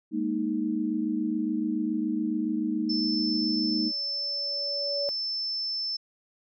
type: chord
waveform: sine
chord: Ab suspended second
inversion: none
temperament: equal with one note detuned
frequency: 206 / 233.1 / 311.1 Hz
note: Ab3 / Bb3 / Eb4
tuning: -14 / 0 / 0 cents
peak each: -32 / -30 / -28 dBFS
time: 0.11-3.92 s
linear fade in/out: 50 ms
type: tone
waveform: sine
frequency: 5290 Hz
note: E8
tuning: 5 cents sharp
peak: -28 dBFS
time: 2.89-5.97 s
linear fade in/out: 10 ms
type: tone with exponential growth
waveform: sine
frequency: 567 Hz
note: C#5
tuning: 39 cents sharp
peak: -27 dBFS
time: 3.2-5.09 s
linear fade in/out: 0 ms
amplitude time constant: 410 ms
effects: none